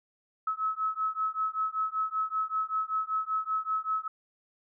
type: beating tone pair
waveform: sine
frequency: 1289 / 1294.2 Hz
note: E6 / E6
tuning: -39 / -32 cents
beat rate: 5.2 Hz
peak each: -31 dBFS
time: 0.47-4.08 s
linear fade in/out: 5 ms
effects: none